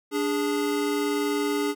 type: tone pair together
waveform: square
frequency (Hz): 291.4 / 412.1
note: D4 / G#4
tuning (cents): -13 / -13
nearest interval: tritone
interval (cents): 600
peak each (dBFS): -27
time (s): 0.11-1.75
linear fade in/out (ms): 50
effects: none